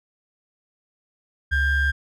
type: ring-modulated tone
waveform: triangle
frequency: 830.6 Hz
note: G#5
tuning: in tune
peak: -13 dBFS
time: 1.51-1.92 s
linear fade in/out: 20 ms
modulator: 760 Hz
effects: none